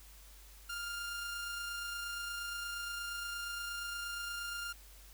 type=tone with amplitude modulation; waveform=sawtooth; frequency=1400 Hz; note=F6; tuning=4 cents sharp; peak=-34 dBFS; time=0.69-4.73 s; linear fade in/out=10 ms; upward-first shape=sine; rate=28.5 Hz; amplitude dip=25%; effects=added 50 Hz sine -55 dBFS peak until 5.13 s + white hiss -59 dBFS RMS until 5.13 s